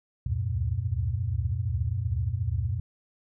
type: tone cluster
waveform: sine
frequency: 71.4 / 74 / 90.7 / 104.1 / 119 Hz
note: D2 / D2 / F#2 / G#2 / A#2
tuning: -48 / +14 / -34 / +5 / +36 cents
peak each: -35 / -35 / -29 / -35 / -30 dBFS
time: 0.26-2.8 s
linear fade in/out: 5 ms
effects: none